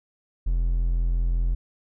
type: tone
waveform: triangle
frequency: 42.61 Hz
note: F1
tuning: 42 cents flat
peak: -18 dBFS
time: 0.46-1.55 s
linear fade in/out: 10 ms
effects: none